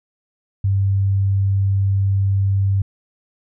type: tone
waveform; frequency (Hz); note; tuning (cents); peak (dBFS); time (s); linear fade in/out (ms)
sine; 98; G2; 0; -14; 0.64-2.82; 5
effects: none